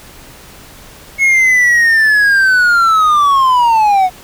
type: linear sweep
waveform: triangle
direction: down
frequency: 2191 to 722 Hz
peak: -5 dBFS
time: 1.18-4.1 s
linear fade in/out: 50 ms
effects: pink hiss -37 dBFS RMS until 4.23 s